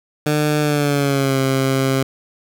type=tone with pitch glide; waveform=15% pulse; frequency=150.3 to 133.9 Hz; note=D3 to C3; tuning=+40 to +40 cents; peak=-9 dBFS; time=0.26-2.03 s; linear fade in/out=5 ms; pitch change=-200 cents; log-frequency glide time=0.6-1.38 s; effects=none